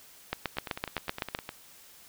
two click trains, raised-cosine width 0.3 ms, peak -20 / -13 dBFS, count 10 / 9, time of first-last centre 0.57-1.491 / 0.33-1.349 s, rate 9.77 / 7.85 Hz, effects white hiss -54 dBFS RMS until 2.08 s

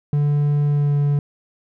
triangle tone with pitch glide, 145.9 to 144.22 Hz, D3 to D3, -11 to -31 cents, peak -13 dBFS, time 0.13-1.19 s, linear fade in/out 2 ms, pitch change -20 cents, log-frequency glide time 0.66-0.96 s, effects none

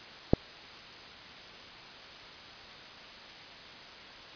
click, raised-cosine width 2 ms, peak -6 dBFS, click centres 0.335 s, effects white hiss -47 dBFS RMS until 4.35 s + resampled to 11025 Hz

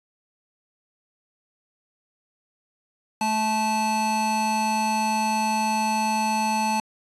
square tone pair together, 217.7 / 871.5 Hz, A3 / A5, -18 / -17 cents, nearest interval 2 octaves, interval 2401 cents, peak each -28 / -23 dBFS, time 3.21-6.8 s, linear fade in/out 2 ms, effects resampled to 24000 Hz

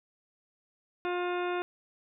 harmonic tone with a mistuned harmonic, 355.6 Hz, F4, 31 cents sharp, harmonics 1 / 2 / 3 / 4 / 5 / 6 / 7 / 8 / 10, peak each -31 / -36 / -39 / -39 / -47 / -48 / -44 / -50 / -50 dBFS, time 1.05-1.62 s, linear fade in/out 0 ms, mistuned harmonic 8, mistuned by -22 cents, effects none

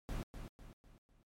brown noise with echo, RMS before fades -40 dBFS, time 0.09-0.23 s, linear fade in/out 0 ms, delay 250 ms, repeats 4, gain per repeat -7 dB, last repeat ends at 1.23 s, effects MP3 64 kbps

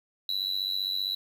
triangle tone with amplitude modulation, 3951 Hz, B7, in tune, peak -22 dBFS, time 0.29-1.15 s, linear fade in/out 2 ms, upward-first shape sine, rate 95.3 Hz, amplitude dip 100%, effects 9-bit

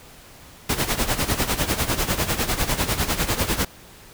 pink noise with tremolo, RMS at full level -20 dBFS, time 0.69-3.65 s, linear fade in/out 5 ms, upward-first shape sine, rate 10 Hz, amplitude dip 75%, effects pink hiss -46 dBFS RMS until 4.13 s

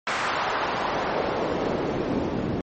pink noise with band-pass filter sweep, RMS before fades -26 dBFS, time 0.07-2.61 s, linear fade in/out 2 ms, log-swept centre 1400 to 230 Hz, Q 1.1, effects MP3 32 kbps

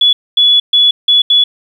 sine tone bursts at uneven times, 3411 Hz, G#7, 46 cents sharp, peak -5 dBFS, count 5, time 0.01-0.13 / 0.37-0.6 / 0.73-0.91 / 1.08-1.22 / 1.3-1.44 s, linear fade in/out 5 ms, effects 7-bit

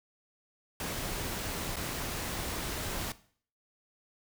pink noise with dropouts, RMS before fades -36 dBFS, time 0.8-3.12 s, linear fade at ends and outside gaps 2 ms, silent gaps 1.759-1.766 s, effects noise-tail reverb RT60 0.5 s tail -17 dB re dry

